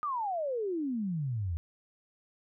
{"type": "exponential sweep", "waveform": "sine", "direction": "down", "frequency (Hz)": [1244.5, 78.3], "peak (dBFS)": -30, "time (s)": [0.03, 1.57], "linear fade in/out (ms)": 0, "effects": []}